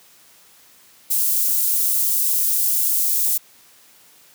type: high-pass noise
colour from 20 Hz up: white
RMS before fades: -19 dBFS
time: 1.1-3.38 s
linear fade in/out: 10 ms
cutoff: 9800 Hz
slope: 12 dB/octave
effects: white hiss -51 dBFS RMS until 4.34 s + high-pass 100 Hz 12 dB/octave